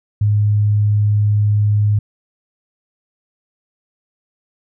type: tone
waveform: sine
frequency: 104.4 Hz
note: G#2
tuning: 10 cents sharp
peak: -11 dBFS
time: 0.21-1.99 s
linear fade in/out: 5 ms
effects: none